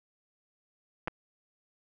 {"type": "clicks", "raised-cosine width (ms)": 0.5, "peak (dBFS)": -18, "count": 2, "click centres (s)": [1.075, 1.081], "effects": []}